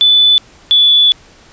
sine tone pair in turn, 3487 / 3451 Hz, A7 / A7, -16 / -34 cents, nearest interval unison, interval 18 cents, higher first, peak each -5 dBFS, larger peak neither, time 0.01-0.38 / 0.71-1.12 s, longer second, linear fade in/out 0 ms, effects pink hiss -43 dBFS RMS until 1.52 s + resampled to 16000 Hz

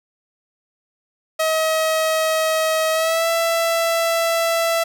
sawtooth tone with pitch glide, 636 to 665.7 Hz, D#5 to E5, +38 to +17 cents, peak -13 dBFS, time 1.39-4.84 s, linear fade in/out 10 ms, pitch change +79 cents, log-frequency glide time 2.92-3.29 s, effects 9-bit

